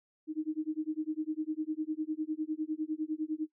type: tone with tremolo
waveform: sine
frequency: 310.8 Hz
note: D#4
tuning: 2 cents flat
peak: -28 dBFS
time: 0.27-3.48 s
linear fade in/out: 50 ms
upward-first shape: sine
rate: 9.9 Hz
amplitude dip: 100%
effects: noise-tail reverb RT60 0.1 s tail -20 dB re dry